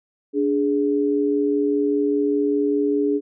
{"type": "tone pair together", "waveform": "sine", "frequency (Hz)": [290.3, 415.3], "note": ["D4", "G#4"], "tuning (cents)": [-20, 0], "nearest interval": "tritone", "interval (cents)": 620, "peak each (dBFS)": -20, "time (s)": [0.33, 3.21], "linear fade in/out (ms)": 50, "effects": []}